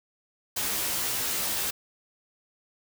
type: noise with comb filter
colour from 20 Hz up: white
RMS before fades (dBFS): -29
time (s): 0.56-1.71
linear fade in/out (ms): 10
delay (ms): 15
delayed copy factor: +0.8
effects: none